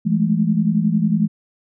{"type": "tone cluster", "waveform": "sine", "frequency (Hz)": [166.9, 206.9, 217.9], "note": ["E3", "G#3", "A3"], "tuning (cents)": [22, -6, -17], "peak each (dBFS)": -19, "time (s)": [0.05, 1.28], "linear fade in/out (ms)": 20, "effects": []}